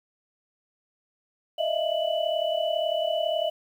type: tone cluster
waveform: sine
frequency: 606 / 638 / 676 / 2970 Hz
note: D#5 / D#5 / E5 / F#7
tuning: -46 / +43 / +43 / +6 cents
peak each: -31 / -27 / -28 / -33 dBFS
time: 1.58-3.5 s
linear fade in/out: 10 ms
effects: 9-bit